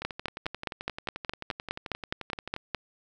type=two click trains; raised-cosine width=0.3 ms; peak=-20 / -13 dBFS; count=30 / 14; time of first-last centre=0.02-2.564 / 0.05-2.747 s; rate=11.4 / 4.82 Hz; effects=none